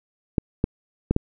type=clicks; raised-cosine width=3 ms; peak=-6 dBFS; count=4; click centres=0.382 / 0.641 / 1.11 / 1.164 s; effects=none